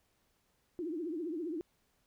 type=tone with vibrato; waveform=sine; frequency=328.7 Hz; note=E4; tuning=5 cents flat; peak=-35 dBFS; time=0.79-1.61 s; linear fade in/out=0 ms; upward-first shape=triangle; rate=15 Hz; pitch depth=200 cents each way; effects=pink hiss -75 dBFS RMS until 2.06 s